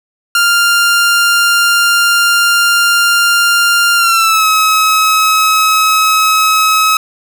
sawtooth tone with pitch glide, 1396.9 to 1281 Hz, F6 to E6, 0 to -50 cents, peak -4 dBFS, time 0.35-6.97 s, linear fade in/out 2 ms, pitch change -150 cents, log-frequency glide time 3.96-4.46 s, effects none

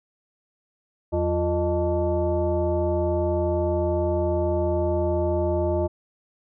sine tone with frequency modulation, 349.2 Hz, F4, in tune, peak -20 dBFS, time 1.12-5.88 s, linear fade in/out 20 ms, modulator 266 Hz, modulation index 1.4, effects none

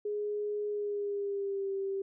sine tone with pitch glide, 416.1 to 390.5 Hz, G#4 to G4, +3 to -7 cents, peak -31 dBFS, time 0.05-2.02 s, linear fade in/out 5 ms, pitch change -110 cents, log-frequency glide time 0.69-1.72 s, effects none

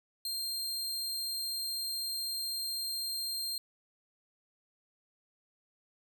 sawtooth tone, 4188 Hz, C8, 1 cent sharp, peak -31 dBFS, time 0.25-3.58 s, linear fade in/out 2 ms, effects none

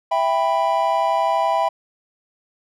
triangle chord, E minor, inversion none, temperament just, 659.3 / 791.1 / 988.9 Hz, E5 / G5 / B5, 0 / +16 / +2 cents, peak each -19 dBFS, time 0.11-1.69 s, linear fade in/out 10 ms, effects none

